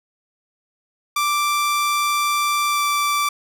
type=tone with pitch glide; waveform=sawtooth; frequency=1174.7 to 1167.3 Hz; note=D6 to D6; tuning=0 to -11 cents; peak=-14 dBFS; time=1.16-3.29 s; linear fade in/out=5 ms; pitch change=-11 cents; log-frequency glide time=2.69-2.84 s; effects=none